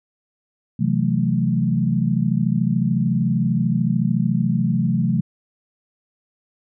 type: chord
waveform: sine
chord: F# half-diminished seventh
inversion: second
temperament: equal with one note detuned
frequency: 130.81 / 164.81 / 185 / 218.4 Hz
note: C3 / E3 / F#3 / A3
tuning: 0 / 0 / 0 / -13 cents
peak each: -22 dBFS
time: 0.79-5.21 s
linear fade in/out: 10 ms
effects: none